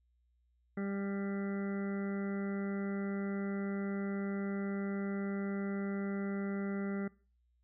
harmonic tone, 198.2 Hz, G3, 19 cents sharp, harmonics 1 / 2 / 3 / 4 / 6 / 7 / 8 / 9 / 10, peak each -35 / -42 / -49 / -54 / -55 / -50 / -59 / -59 / -51 dBFS, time 0.77-7.08 s, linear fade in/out 5 ms, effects noise-tail reverb RT60 0.4 s tail -23 dB re dry + added 60 Hz sine -70 dBFS peak until 7.63 s

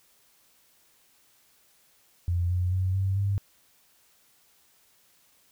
sine tone with pitch steps, 87.31 / 90.18 / 93.15 / 96.21 / 99.37 Hz, F2 / F#2 / F#2 / G2 / G2, 0 / -44 / +12 / -32 / +24 cents, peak -23 dBFS, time 2.28-3.38 s, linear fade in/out 0 ms, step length 220 ms, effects white hiss -63 dBFS RMS until 5.51 s

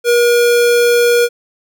square tone, 478.1 Hz, A#4, 44 cents sharp, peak -9 dBFS, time 0.04-1.29 s, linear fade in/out 50 ms, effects none

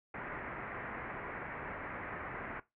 white low-pass noise, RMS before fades -43 dBFS, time 0.14-2.6 s, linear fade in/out 5 ms, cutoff 2100 Hz, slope 48 dB/octave, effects noise-tail reverb RT60 0.2 s tail -18 dB re dry

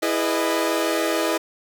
sawtooth chord, E major seventh, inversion none, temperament equal with one note detuned, 329.6 / 415.3 / 493.9 / 612.6 Hz, E4 / G#4 / B4 / D#5, 0 / 0 / 0 / -27 cents, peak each -20 / -24 / -24 / -21 dBFS, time 0.02-1.38 s, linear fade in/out 10 ms, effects none

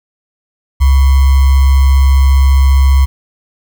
sine tone with sample-and-hold, 67.6 Hz, C#2, 43 cents flat, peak -4 dBFS, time 0.8-3.06 s, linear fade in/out 20 ms, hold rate 1050 Hz, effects none

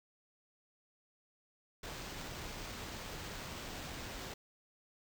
pink noise with sample-and-hold, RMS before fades -45 dBFS, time 1.83-4.34 s, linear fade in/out 5 ms, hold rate 11025 Hz, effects none

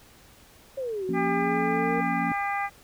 sine exponential two-way sweep, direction down then up, 554.4 to 370 to 465.4 Hz, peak -28 dBFS, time 0.77-2.01 s, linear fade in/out 10 ms, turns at 1.05 s
sine chord, Bb minor, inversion second, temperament equal, 174.61 / 233.1 / 277.2 Hz, F3 / Bb3 / Db4, 0 / 0 / 0 cents, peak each -31 dBFS, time 1.09-2.32 s, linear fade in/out 2 ms
harmonic tone, 401.5 Hz, G4, 41 cents sharp, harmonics 2 / 3 / 4 / 5 / 6, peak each -28 / -33 / -37 / -32 / -39 dBFS, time 1.13-2.7 s, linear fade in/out 50 ms
effects pink hiss -54 dBFS RMS until 2.83 s

